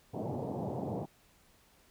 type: band-pass noise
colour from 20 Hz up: pink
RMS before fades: -37 dBFS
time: 0.13-1.06 s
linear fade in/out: 20 ms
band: 100 to 860 Hz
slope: 48 dB/octave
effects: pink hiss -65 dBFS RMS until 1.9 s